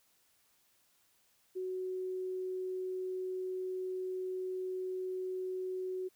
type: tone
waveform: sine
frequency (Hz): 371.3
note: F#4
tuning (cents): +6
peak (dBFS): -35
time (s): 1.55-6.09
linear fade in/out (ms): 20
effects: white hiss -71 dBFS RMS until 6.15 s